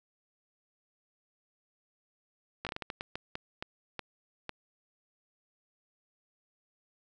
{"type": "slowing click train", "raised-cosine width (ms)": 0.3, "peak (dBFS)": -20, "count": 13, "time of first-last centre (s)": [2.65, 4.493], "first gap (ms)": 17, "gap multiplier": 1.36, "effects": []}